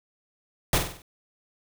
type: noise with echo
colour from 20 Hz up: pink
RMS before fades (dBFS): -21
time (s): 0.73-0.78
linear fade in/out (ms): 2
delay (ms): 48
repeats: 5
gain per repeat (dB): -6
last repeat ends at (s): 1.02
effects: none